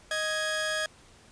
sawtooth tone pair together, 625.1 / 1661.2 Hz, D#5 / G#6, +8 / 0 cents, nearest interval octave + perfect fourth, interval 1692 cents, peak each -28 / -26 dBFS, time 0.11-0.86 s, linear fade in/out 2 ms, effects pink hiss -56 dBFS RMS until 1.31 s + resampled to 22050 Hz

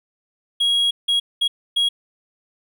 triangle tone bursts at uneven times, 3300 Hz, G#7, 12 cents flat, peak -14 dBFS, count 4, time 0.6-0.91 / 1.08-1.2 / 1.41-1.48 / 1.76-1.89 s, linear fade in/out 10 ms, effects none

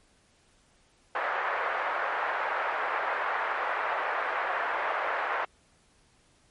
white band-pass noise, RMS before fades -30 dBFS, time 1.15-5.45 s, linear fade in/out 2 ms, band 530 to 1700 Hz, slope 24 dB/octave, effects pink hiss -64 dBFS RMS until 6.5 s + MP3 48 kbps

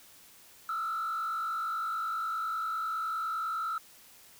sine tone with frequency modulation, 1325 Hz, E6, 9 cents sharp, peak -29 dBFS, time 0.69-3.78 s, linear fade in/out 2 ms, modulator 49.8 Hz, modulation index 1, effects tanh soft clip ceiling -28 dBFS + white hiss -56 dBFS RMS until 4.39 s

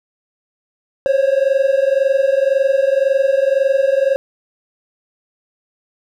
triangle tone pair together, 532.1 / 554 Hz, C5 / C#5, +29 / -1 cents, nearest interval minor second, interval 70 cents, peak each -13 dBFS, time 1.06-4.16 s, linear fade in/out 0 ms, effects none

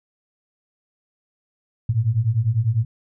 sine beating tone pair, 106.6 / 116.6 Hz, G#2 / A#2, +46 / +1 cents, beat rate 10 Hz, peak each -21 / -19 dBFS, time 1.89-2.85 s, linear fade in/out 5 ms, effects none

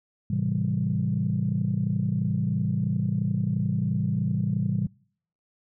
sine chord, A minor seventh, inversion none, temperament equal with one note detuned, 110 / 132.95 / 164.81 / 196 Hz, A2 / C3 / E3 / G3, 0 / +28 / 0 / 0 cents, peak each -28 dBFS, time 0.3-4.87 s, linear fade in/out 5 ms, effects noise-tail reverb RT60 0.6 s tail -26 dB re dry + tanh soft clip ceiling -14 dBFS

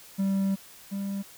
triangle tone pair in turn, 194.6 / 197.77 Hz, G3 / G3, -12 / +16 cents, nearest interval unison, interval 28 cents, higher second, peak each -21 / -27 dBFS, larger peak first, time 0.18-0.56 / 0.91-1.23 s, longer first, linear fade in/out 20 ms, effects white hiss -50 dBFS RMS until 1.37 s

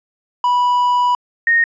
triangle / sine tone pair in turn, 982 / 1853.8 Hz, B5 / A#6, -10 / -10 cents, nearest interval major seventh, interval 1100 cents, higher second, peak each -10 dBFS, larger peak neither, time 0.44-1.15 / 1.47-1.64 s, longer first, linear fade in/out 2 ms, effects resampled to 16000 Hz

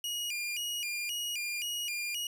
sawtooth tone with vibrato, 2637 Hz, E7, in tune, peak -30 dBFS, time 0.04-2.27 s, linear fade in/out 2 ms, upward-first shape square, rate 1.9 Hz, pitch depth 160 cents each way, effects none

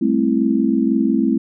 sine chord, A minor seventh, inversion third, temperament just, 198 / 220 / 264 / 330 Hz, G3 / A3 / C4 / E4, +18 / 0 / +16 / +2 cents, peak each -23 / -18 / -18 / -20 dBFS, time 0.01-1.38 s, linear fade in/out 10 ms, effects none

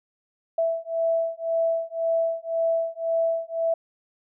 sine beating tone pair, 659.3 / 661.2 Hz, E5 / E5, 0 / +5 cents, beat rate 1.9 Hz, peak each -25 dBFS, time 0.58-3.74 s, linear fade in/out 5 ms, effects none

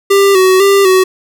square tone with vibrato, 385.2 Hz, G4, 30 cents flat, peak -6 dBFS, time 0.1-1.04 s, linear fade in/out 10 ms, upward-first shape square, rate 2 Hz, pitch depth 49 cents each way, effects none

